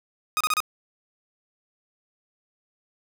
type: tone bursts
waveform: sawtooth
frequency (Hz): 1244.5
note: D#6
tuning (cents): 0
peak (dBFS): -17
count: 4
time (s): 0.37-0.603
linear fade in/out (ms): 0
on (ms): 35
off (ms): 31
effects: none